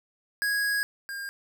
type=tone pair in turn; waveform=square; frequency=1655 / 1609.7 Hz; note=G#6 / G6; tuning=-6 / +45 cents; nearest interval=unison; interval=49 cents; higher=first; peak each=-25 / -34 dBFS; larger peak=first; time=0.42-0.83 / 1.09-1.29 s; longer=first; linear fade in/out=0 ms; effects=none